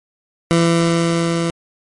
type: tone with level ramp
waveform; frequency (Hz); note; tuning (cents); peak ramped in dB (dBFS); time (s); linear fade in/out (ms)
20% pulse; 167.9; E3; +32; -6 to -12; 0.51-1.5; 0
effects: MP3 48 kbps